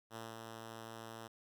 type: tone with ADSR envelope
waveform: 5% pulse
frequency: 113 Hz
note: A2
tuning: 47 cents sharp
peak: -33 dBFS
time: 0.1-1.28 s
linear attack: 57 ms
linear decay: 190 ms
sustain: -3 dB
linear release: 11 ms
effects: none